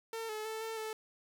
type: tone with pitch steps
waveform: sawtooth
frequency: 451.8 / 430.2 / 440.5 / 447.3 / 437.2 Hz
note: A4 / A4 / A4 / A4 / A4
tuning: +46 / -39 / +2 / +28 / -11 cents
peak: -34 dBFS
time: 0.13-0.93 s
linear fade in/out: 2 ms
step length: 160 ms
effects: 11-bit

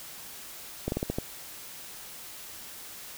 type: slowing click train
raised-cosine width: 2 ms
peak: -15 dBFS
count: 6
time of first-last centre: 0.88-1.185 s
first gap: 41 ms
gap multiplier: 1.2
effects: white hiss -44 dBFS RMS until 3.17 s

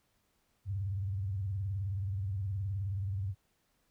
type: tone with vibrato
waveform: sine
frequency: 97.4 Hz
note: G2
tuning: 11 cents flat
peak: -32 dBFS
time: 0.65-3.35 s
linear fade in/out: 50 ms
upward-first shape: sine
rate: 19 Hz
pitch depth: 140 cents each way
effects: pink hiss -75 dBFS RMS until 3.9 s

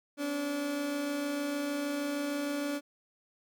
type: tone pair together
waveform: 30% pulse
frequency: 261.6 / 288.1 Hz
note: C4 / D4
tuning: 0 / -33 cents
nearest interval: major second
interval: 167 cents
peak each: -40 / -29 dBFS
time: 0.17-2.81 s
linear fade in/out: 50 ms
effects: none

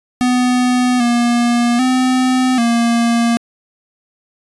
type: tone with pitch steps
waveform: square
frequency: 249.2 / 238.5 / 256 / 233.8 Hz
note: B3 / A#3 / C4 / A#3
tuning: +16 / +40 / -38 / +5 cents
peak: -12 dBFS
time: 0.21-3.37 s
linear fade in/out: 0 ms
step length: 790 ms
effects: resampled to 24000 Hz

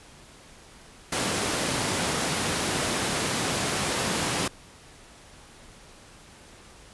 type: high-pass noise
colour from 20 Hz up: pink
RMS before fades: -27 dBFS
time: 1.12-4.48 s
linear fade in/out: 5 ms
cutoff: 130 Hz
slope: 12 dB/octave
effects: pink hiss -50 dBFS RMS until 6.93 s + resampled to 24000 Hz

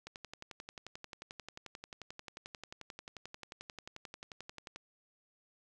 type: click train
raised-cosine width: 0.2 ms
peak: -28 dBFS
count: 54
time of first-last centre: 0.07-4.76 s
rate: 11.3 Hz
effects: none

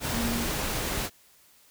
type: tone in noise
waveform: sine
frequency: 233.1 Hz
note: A#3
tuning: in tune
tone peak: -29 dBFS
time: 0.11-0.47 s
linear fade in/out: 50 ms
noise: pink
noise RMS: -30 dBFS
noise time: 0-1.1 s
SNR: -2 dB
effects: white hiss -59 dBFS RMS until 1.7 s

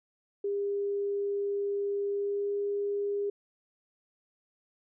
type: tone with pitch glide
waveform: sine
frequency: 402.8 to 405.4 Hz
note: G4 to G#4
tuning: +47 to -42 cents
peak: -28 dBFS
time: 0.44-3.3 s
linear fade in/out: 5 ms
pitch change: +11 cents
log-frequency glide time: 2.09-2.55 s
effects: none

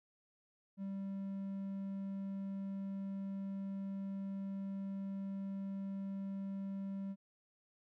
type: tone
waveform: triangle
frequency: 195.4 Hz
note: G3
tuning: 5 cents flat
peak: -37 dBFS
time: 0.77-7.16 s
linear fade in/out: 50 ms
effects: none

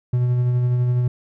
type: tone with tremolo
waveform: triangle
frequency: 123.47 Hz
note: B2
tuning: in tune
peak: -13 dBFS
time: 0.13-1.08 s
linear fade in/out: 5 ms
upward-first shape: sine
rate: 12 Hz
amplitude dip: 25%
effects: none

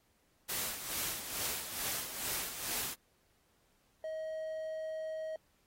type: noise with tremolo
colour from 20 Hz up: white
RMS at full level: -36 dBFS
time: 0.48-2.95 s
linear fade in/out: 20 ms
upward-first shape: sine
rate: 2.3 Hz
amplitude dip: 60%
type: tone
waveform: triangle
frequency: 633 Hz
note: D#5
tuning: 30 cents sharp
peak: -35 dBFS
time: 4.04-5.36 s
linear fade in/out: 2 ms
effects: pink hiss -73 dBFS RMS until 5.66 s + AAC 48 kbps

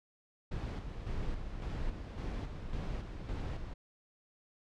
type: noise with tremolo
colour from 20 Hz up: brown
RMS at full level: -37 dBFS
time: 0.51-3.74 s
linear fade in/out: 10 ms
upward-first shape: square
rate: 1.8 Hz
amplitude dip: 45%
effects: low-pass 5000 Hz 12 dB/octave

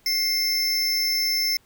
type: tone pair together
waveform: square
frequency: 2111 / 5309 Hz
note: C7 / E8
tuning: +15 / +11 cents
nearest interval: octave + major third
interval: 1596 cents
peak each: -28 / -22 dBFS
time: 0.06-1.57 s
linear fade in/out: 2 ms
effects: pink hiss -60 dBFS RMS until 1.65 s

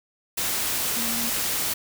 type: tone in noise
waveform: sine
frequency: 233.1 Hz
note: A#3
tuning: in tune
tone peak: -32 dBFS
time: 0.96-1.3 s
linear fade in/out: 10 ms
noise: white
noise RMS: -26 dBFS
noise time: 0.37-1.74 s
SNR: -9 dB
effects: none

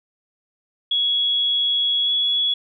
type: tone with pitch glide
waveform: sine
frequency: 3347 to 3374 Hz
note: G#7 to G#7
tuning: +13 to +27 cents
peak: -17 dBFS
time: 0.91-2.54 s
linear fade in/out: 5 ms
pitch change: +14 cents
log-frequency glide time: 2.03-2.1 s
effects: none

